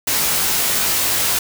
white noise with comb filter, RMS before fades -18 dBFS, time 0.07-1.39 s, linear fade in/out 5 ms, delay 18 ms, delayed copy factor +1, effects none

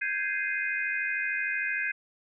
sine chord, Ab major seventh, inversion third, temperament equal with one note detuned, 1568 / 1661.2 / 2086 / 2489 Hz, G6 / Ab6 / C7 / Eb7, 0 / 0 / -6 / 0 cents, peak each -33 dBFS, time 0.01-1.92 s, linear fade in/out 10 ms, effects none

